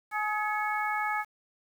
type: harmonic tone with a mistuned harmonic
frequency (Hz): 423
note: G#4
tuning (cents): +32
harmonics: 2 / 3 / 4 / 5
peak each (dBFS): -31 / -33 / -34 / -35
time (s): 0.11-1.25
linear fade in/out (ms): 50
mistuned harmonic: 5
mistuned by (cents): +68
effects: 9-bit